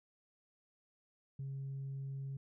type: tone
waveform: sine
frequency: 136.4 Hz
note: C#3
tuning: 28 cents flat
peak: -38 dBFS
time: 1.39-2.37 s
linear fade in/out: 5 ms
effects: tanh soft clip ceiling -37 dBFS